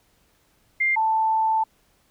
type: tone pair in turn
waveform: sine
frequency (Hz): 2100 / 882.9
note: C7 / A5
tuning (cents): +6 / +6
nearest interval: octave + minor third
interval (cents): 1500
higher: first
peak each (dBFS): -18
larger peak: neither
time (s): 0.8-0.96 / 0.96-1.64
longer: second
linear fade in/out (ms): 10
effects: pink hiss -63 dBFS RMS until 2.1 s